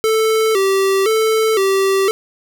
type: tone with vibrato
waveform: square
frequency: 413.4 Hz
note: G#4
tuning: 8 cents flat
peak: -13 dBFS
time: 0.04-2.11 s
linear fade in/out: 0 ms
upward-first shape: square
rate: 0.98 Hz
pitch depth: 110 cents each way
effects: none